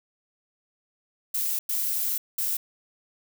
violet noise bursts at uneven times, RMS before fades -27 dBFS, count 3, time 1.34-1.59 / 1.69-2.18 / 2.38-2.57 s, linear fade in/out 5 ms, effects none

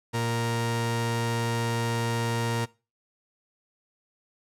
sawtooth tone pair together, 116.55 / 466.2 Hz, A#2 / A#4, 0 / 0 cents, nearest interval 2 octaves, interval 2400 cents, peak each -23 / -25 dBFS, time 0.13-2.66 s, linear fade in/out 20 ms, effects noise-tail reverb RT60 0.3 s tail -21 dB re dry + low-pass 12000 Hz 12 dB/octave

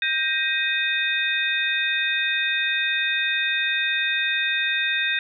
sine tone cluster, 1575 / 1876 / 2513 / 3642 Hz, G6 / A#6 / D#7 / A#7, +8 / +11 / +17 / -41 cents, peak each -26 dBFS, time 0.02-5.19 s, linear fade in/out 2 ms, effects none

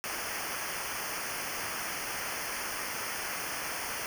pink noise with comb filter, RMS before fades -36 dBFS, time 0.04-4.06 s, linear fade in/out 0 ms, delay 0.26 ms, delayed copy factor -0.9, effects none

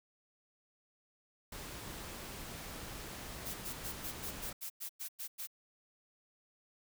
pink noise, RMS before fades -46 dBFS, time 1.52-4.53 s, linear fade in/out 5 ms
blue noise bursts, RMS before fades -42 dBFS, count 11, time 3.45-5.473 s, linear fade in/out 20 ms, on 93 ms, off 100 ms
effects none

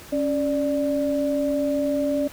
sine tone pair together, 277.2 / 588.3 Hz, C#4 / D5, 0 / +3 cents, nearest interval octave + minor second, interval 1303 cents, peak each -23 / -23 dBFS, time 0.12-2.28 s, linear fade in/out 10 ms, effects pink hiss -43 dBFS RMS until 2.32 s

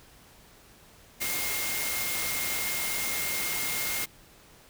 sine tone in noise, 2130 Hz, C7, 30 cents sharp, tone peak -35 dBFS, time 1.2-4.06 s, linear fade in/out 20 ms, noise white, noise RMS -31 dBFS, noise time 1.2-4.06 s, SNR -7 dB, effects pink hiss -55 dBFS RMS until 4.69 s

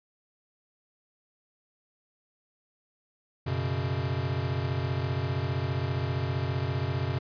square chord, F# suspended fourth, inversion none, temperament equal, 92.5 / 123.47 / 138.59 Hz, F#2 / B2 / C#3, 0 / 0 / 0 cents, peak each -33 / -32 / -33 dBFS, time 3.46-7.19 s, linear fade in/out 10 ms, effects resampled to 11025 Hz

